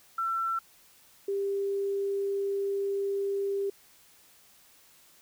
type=tone pair in turn; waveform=sine; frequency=1345 / 396.8 Hz; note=E6 / G4; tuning=+34 / +21 cents; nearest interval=octave + major sixth; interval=2113 cents; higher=first; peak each=-27 dBFS; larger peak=neither; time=0.18-0.59 / 1.28-3.7 s; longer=second; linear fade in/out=5 ms; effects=white hiss -59 dBFS RMS until 5.21 s